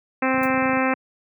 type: harmonic tone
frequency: 261.6 Hz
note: C4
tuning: in tune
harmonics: 1 / 2 / 3 / 4 / 5 / 6 / 7 / 8 / 9 / 10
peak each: -22 / -25 / -27 / -28 / -29 / -30 / -30 / -31 / -32 / -32 dBFS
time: 0.22-0.94 s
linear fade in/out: 5 ms
type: clicks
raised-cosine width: 5 ms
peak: -20 dBFS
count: 12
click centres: 0.344 / 0.379 / 0.414 / 0.454 / 0.501 / 0.543 / 0.577 / 0.624 / 0.657 / 0.694 / 0.732 / 0.771 s
type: noise with exponential decay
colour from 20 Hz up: violet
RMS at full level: -32 dBFS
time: 0.43-0.52 s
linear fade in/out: 2 ms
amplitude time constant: 18 ms
effects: high-pass 150 Hz 12 dB/octave